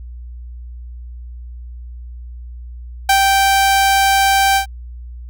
sawtooth tone with ADSR envelope, 782 Hz, G5, 4 cents flat, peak -5 dBFS, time 3.09-4.66 s, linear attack 5 ms, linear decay 90 ms, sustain -2 dB, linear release 98 ms, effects added 60 Hz sine -29 dBFS peak until 5.29 s

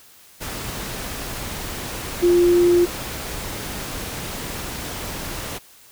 sine tone in noise, 350 Hz, F4, 4 cents sharp, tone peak -12 dBFS, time 2.22-2.86 s, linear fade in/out 20 ms, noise pink, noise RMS -30 dBFS, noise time 0.4-5.59 s, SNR +15 dB, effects white hiss -49 dBFS RMS until 5.91 s

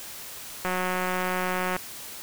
click train, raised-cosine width 0.5 ms, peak -13 dBFS, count 205, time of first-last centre 0.65-1.765 s, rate 183 Hz, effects white hiss -40 dBFS RMS until 2.22 s

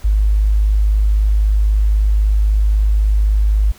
sine tone, 51.91 Hz, G#1, in tune, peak -10 dBFS, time 0.04-3.72 s, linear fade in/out 10 ms, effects pink hiss -44 dBFS RMS until 3.78 s

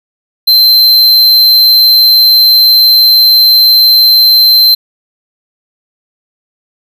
square tone, 4107 Hz, C8, 33 cents flat, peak -3 dBFS, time 0.47-4.75 s, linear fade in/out 10 ms, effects none

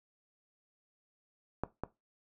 clicks, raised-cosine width 1 ms, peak -18 / -21 dBFS, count 2, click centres 1.636 / 1.836 s, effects noise-tail reverb RT60 0.2 s tail -17 dB re dry

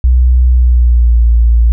sine tone with pitch glide, 62.2 to 57.7 Hz, B1 to A#1, +13 to -17 cents, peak -4 dBFS, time 0.04-1.72 s, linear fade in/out 0 ms, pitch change -130 cents, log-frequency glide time 0.49-1.25 s, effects none

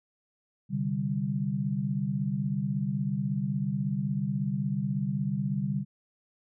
sine chord, C suspended second, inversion none, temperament just, 130.81 / 147.16 / 196.22 Hz, C3 / D3 / G3, 0 / +4 / +2 cents, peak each -33 / -31 / -30 dBFS, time 0.69-5.85 s, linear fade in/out 50 ms, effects none

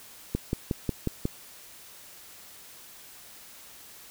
click train, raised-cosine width 3 ms, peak -13 dBFS, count 6, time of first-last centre 0.35-1.254 s, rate 5.53 Hz, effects white hiss -49 dBFS RMS until 4.1 s

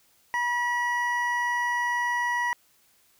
triangle tone pair together, 966.5 / 1933 Hz, B5 / B6, -38 / -38 cents, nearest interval octave, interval 1200 cents, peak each -25 dBFS, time 0.34-2.53 s, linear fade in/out 0 ms, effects white hiss -63 dBFS RMS until 3.19 s

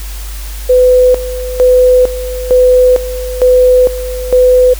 sine tone with tremolo, 503 Hz, B4, 32 cents sharp, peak -3 dBFS, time 0.69-4.74 s, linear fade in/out 10 ms, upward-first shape square, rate 1.1 Hz, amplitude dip 80%, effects added 50 Hz sine -20 dBFS peak until 4.79 s + white hiss -30 dBFS RMS until 4.79 s

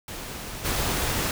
pink noise with level steps, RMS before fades -36 / -26 dBFS, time 0.08-1.31 s, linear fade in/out 2 ms, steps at 0.64 s, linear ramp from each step 20 ms, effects none

